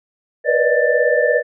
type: tone cluster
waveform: sine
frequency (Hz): 480 / 497.4 / 579 / 618 / 1770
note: B4 / B4 / D5 / D#5 / A6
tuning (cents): -49 / +12 / -25 / -12 / +10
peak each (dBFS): -19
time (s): 0.44-1.43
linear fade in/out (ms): 50
effects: none